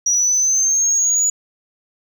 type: linear sweep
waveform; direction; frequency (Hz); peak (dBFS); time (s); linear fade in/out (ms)
sine; up; 5780 to 6900; -12; 0.06-1.3; 5
effects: tanh soft clip ceiling -10 dBFS + 9-bit